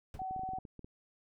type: noise with exponential decay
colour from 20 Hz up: brown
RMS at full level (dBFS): -37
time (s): 0.14-0.25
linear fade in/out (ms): 2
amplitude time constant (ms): 23
type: tone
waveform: sine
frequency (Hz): 755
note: F#5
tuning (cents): +35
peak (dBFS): -36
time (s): 0.19-0.59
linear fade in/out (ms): 5
type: clicks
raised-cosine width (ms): 3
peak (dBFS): -35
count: 11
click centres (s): 0.218 / 0.31 / 0.363 / 0.394 / 0.435 / 0.49 / 0.535 / 0.585 / 0.652 / 0.793 / 0.845
effects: none